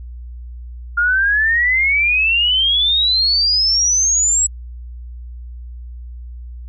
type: exponential sweep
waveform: sine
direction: up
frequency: 1400 to 7800 Hz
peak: -12 dBFS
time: 0.97-4.47 s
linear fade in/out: 10 ms
effects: added 60 Hz sine -29 dBFS peak until 6.68 s